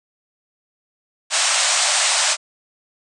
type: band-pass noise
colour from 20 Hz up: white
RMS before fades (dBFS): -18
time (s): 1.3-2.37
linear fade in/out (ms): 50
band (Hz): 560 to 9000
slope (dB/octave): 96
effects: none